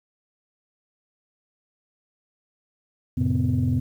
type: tone cluster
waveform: sine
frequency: 90.1 / 112 / 133.2 / 251.7 Hz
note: F#2 / A2 / C3 / B3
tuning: -45 / +31 / +31 / +33 cents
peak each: -24 dBFS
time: 3.17-3.8 s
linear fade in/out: 10 ms
effects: tanh soft clip ceiling -13 dBFS + 9-bit